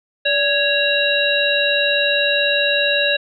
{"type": "harmonic tone with a mistuned harmonic", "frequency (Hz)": 553, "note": "C#5", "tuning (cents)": -4, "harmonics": [1, 3, 5, 7], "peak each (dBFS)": [-20, -20, -20, -20], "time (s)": [0.25, 3.17], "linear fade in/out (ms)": 10, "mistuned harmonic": 1, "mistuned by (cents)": 73, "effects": []}